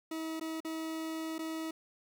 40% pulse tone with dropouts, 320.8 Hz, E4, 47 cents flat, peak -35 dBFS, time 0.11-1.71 s, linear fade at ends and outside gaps 5 ms, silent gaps 0.398-0.41 / 0.604-0.647 / 1.383-1.39 s, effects 12-bit

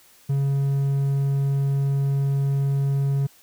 triangle tone, 138.59 Hz, C#3, in tune, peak -17 dBFS, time 0.29-3.27 s, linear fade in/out 10 ms, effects white hiss -54 dBFS RMS until 3.42 s

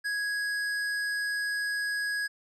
square tone, 1661.2 Hz, G#6, in tune, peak -29 dBFS, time 0.04-2.28 s, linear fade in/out 20 ms, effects low-pass 9000 Hz 12 dB/octave

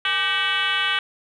sine tone with frequency modulation, 2264 Hz, C#7, 36 cents sharp, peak -18 dBFS, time 0.05-0.99 s, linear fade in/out 2 ms, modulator 360 Hz, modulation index 3.1, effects tanh soft clip ceiling -14 dBFS

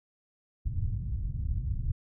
white low-pass noise, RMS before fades -31 dBFS, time 0.65-1.92 s, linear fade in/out 10 ms, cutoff 110 Hz, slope 24 dB/octave, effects none

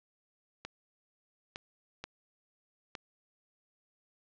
clicks, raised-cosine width 0.2 ms, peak -22 dBFS, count 4, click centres 0.65 / 1.559 / 2.04 / 2.952 s, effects low-pass 5000 Hz 12 dB/octave

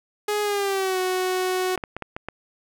sawtooth tone with pitch glide, 417.3 to 369.6 Hz, G#4 to F#4, +8 to -2 cents, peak -18 dBFS, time 0.28-1.76 s, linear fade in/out 5 ms, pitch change -210 cents, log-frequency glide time 0.42-0.99 s
clicks, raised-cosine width 0.5 ms, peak -16 dBFS, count 6, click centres 1.777 / 1.838 / 1.966 / 2.023 / 2.165 / 2.286 s
effects none

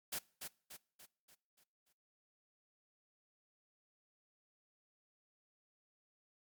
white noise with echo, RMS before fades -40 dBFS, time 0.12-0.19 s, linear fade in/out 10 ms, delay 290 ms, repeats 6, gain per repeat -6 dB, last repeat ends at 1.93 s, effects noise-tail reverb RT60 0.5 s tail -23 dB re dry + MP3 96 kbps

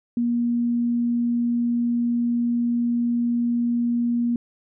sine tone, 237.9 Hz, A#3, 35 cents sharp, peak -19 dBFS, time 0.17-4.36 s, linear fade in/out 2 ms, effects none

